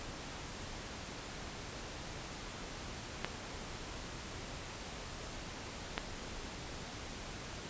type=clicks; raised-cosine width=0.3 ms; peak=-17 dBFS; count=2; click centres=3.246 / 5.979 s; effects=pink hiss -45 dBFS RMS until 7.69 s + resampled to 16000 Hz